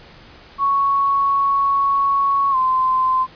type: tone with pitch glide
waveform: sine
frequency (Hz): 1110 to 1035.7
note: C#6 to C6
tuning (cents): +2 to -18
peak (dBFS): -14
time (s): 0.58-3.27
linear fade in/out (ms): 50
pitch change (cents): -120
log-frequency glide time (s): 2.51-2.56
effects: pink hiss -44 dBFS RMS until 3.35 s + resampled to 11025 Hz